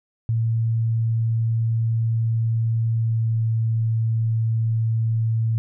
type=tone with pitch glide; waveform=sine; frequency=113.7 to 112.78 Hz; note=A#2 to A2; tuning=-43 to +43 cents; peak=-18 dBFS; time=0.29-5.58 s; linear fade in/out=0 ms; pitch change=-14 cents; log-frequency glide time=2.93-3.34 s; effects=none